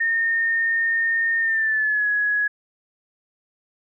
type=tone with pitch glide; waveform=sine; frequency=1829 to 1677.2 Hz; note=A#6 to G#6; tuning=-33 to +17 cents; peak=-18 dBFS; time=0-2.48 s; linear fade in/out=10 ms; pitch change=-150 cents; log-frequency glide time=1.4-2.08 s; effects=none